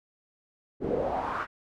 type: noise with band-pass filter sweep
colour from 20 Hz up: brown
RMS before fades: -30 dBFS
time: 0.8-1.47 s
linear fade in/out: 50 ms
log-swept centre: 340 to 1500 Hz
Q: 3.8
effects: none